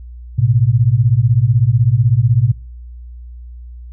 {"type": "beating tone pair", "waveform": "sine", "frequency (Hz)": [110, 126], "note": ["A2", "B2"], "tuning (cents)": [0, 35], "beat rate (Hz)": 16, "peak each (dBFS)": -12, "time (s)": [0.38, 2.52], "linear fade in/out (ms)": 10, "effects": ["noise-tail reverb RT60 0.4 s tail -25 dB re dry", "added 60 Hz sine -30 dBFS peak until 3.92 s"]}